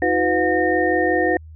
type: tone cluster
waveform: sine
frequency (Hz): 320 / 365.5 / 501 / 720 / 1831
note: D#4 / F#4 / B4 / F#5 / A#6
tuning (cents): +49 / -21 / +25 / -47 / -32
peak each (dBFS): -22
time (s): 0.02-1.37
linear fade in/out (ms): 2
effects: added 79 Hz sine -37 dBFS peak until 1.55 s